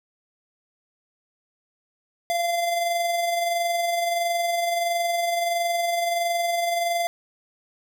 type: tone with amplitude modulation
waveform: square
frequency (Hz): 688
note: F5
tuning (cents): -26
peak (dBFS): -21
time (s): 2.3-7.07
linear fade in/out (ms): 0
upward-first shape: sine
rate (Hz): 21.5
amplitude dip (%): 35
effects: none